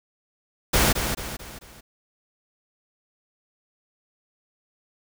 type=noise with echo; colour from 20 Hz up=pink; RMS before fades=-19 dBFS; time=0.73-0.93 s; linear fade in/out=10 ms; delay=220 ms; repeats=4; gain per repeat=-7 dB; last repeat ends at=1.81 s; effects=none